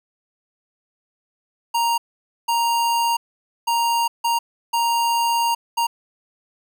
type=tone bursts at uneven times; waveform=square; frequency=934 Hz; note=A#5; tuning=3 cents sharp; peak=-18 dBFS; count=6; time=1.74-1.98 / 2.48-3.17 / 3.67-4.08 / 4.24-4.39 / 4.73-5.55 / 5.77-5.87 s; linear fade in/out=10 ms; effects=none